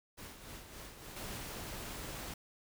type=noise with tremolo; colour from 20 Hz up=pink; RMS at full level=-48 dBFS; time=0.17-1.39 s; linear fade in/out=20 ms; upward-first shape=sine; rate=3.5 Hz; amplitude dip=50%
type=noise; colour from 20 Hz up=pink; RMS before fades=-44 dBFS; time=1.16-2.34 s; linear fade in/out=5 ms
effects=none